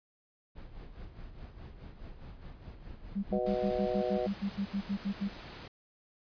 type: noise with tremolo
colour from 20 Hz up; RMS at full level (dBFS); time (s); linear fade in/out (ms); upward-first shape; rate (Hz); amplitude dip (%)
brown; -44; 0.55-3.98; 20; sine; 4.8; 60
type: tone bursts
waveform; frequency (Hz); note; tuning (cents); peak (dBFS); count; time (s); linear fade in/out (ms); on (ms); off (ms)
sine; 198.8; G3; +25; -29; 14; 3.15-5.289; 20; 85; 73
type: harmonic tone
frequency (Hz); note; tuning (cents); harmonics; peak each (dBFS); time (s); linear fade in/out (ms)
123.47; B2; 0; 3 / 4 / 5 / 6; -36 / -34 / -34 / -39; 3.32-4.27; 5
type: noise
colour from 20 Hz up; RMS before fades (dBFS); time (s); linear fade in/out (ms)
pink; -47; 3.46-5.68; 5
effects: resampled to 11025 Hz